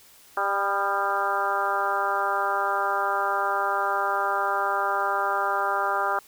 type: harmonic tone with a mistuned harmonic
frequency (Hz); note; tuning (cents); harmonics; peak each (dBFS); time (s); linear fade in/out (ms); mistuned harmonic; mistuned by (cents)
198.1; G3; +18; 2 / 3 / 4 / 5 / 6 / 7 / 8; -34 / -32 / -28 / -30 / -28 / -29 / -34; 0.37-6.19; 2; 6; +38
effects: white hiss -53 dBFS RMS until 6.27 s